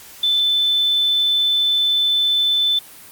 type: tone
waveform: sine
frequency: 3520 Hz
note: A7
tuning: in tune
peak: -14 dBFS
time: 0.23-2.79 s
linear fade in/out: 5 ms
effects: white hiss -41 dBFS RMS until 3.11 s + Opus 48 kbps